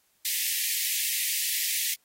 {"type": "high-pass noise", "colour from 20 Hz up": "white", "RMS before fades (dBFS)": -28, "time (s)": [0.25, 1.94], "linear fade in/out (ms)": 2, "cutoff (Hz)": 1800, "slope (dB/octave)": 96, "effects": ["white hiss -68 dBFS RMS until 2.04 s", "AAC 48 kbps"]}